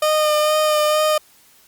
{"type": "tone with vibrato", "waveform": "30% pulse", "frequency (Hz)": 610, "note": "D#5", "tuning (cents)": -34, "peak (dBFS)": -12, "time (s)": [0.02, 1.18], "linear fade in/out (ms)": 5, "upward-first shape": "sine", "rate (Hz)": 2.2, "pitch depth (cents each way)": 19, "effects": ["white hiss -52 dBFS RMS until 1.67 s", "Opus 48 kbps"]}